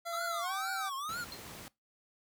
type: tone with pitch glide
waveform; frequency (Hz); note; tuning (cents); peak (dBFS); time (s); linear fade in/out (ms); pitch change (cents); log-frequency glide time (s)
25% pulse; 680 to 772.1; F5 to G5; -46 to -26; -33; 0.05-0.9; 20; +220; 0.41-0.51
type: tone with vibrato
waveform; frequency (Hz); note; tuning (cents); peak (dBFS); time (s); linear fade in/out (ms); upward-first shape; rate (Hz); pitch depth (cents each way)
square; 1244.5; D#6; 0; -37; 0.12-1.25; 20; triangle; 2.1; 290
type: noise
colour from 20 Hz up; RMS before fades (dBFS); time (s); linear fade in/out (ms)
pink; -47; 1.09-1.68; 0
type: tone with exponential decay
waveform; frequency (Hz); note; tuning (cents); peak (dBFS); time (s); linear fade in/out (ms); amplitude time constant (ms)
sine; 4186; C8; 0; -39; 1.32-1.45; 2; 27
effects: noise-tail reverb RT60 0.2 s tail -22 dB re dry + high-pass 80 Hz 12 dB/octave